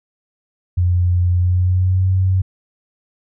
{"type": "tone with pitch glide", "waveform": "sine", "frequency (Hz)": [88.9, 93.86], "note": ["F2", "F#2"], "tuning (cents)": [31, 25], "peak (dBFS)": -12, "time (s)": [0.77, 2.42], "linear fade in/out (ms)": 10, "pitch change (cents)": 94, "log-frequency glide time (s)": [1.36, 2.08], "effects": []}